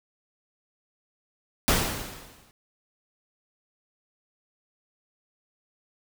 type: noise with exponential decay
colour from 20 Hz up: pink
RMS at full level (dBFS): -20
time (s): 1.68-2.51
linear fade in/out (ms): 0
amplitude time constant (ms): 180
effects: none